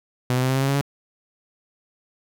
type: tone with pitch steps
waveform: sawtooth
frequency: 125.5 / 127.62 / 129.78 / 131.97 / 134.2 / 136.46 / 138.77 / 141.11 Hz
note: B2 / C3 / C3 / C3 / C3 / C#3 / C#3 / C#3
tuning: +28 / -43 / -14 / +15 / +44 / -27 / +2 / +31 cents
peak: -15 dBFS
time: 0.3-0.812 s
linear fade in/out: 0 ms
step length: 64 ms
effects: none